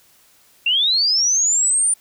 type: linear sweep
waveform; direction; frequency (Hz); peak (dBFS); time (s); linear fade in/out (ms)
sine; up; 2682 to 9300; -14; 0.66-1.94; 5
effects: white hiss -54 dBFS RMS until 2 s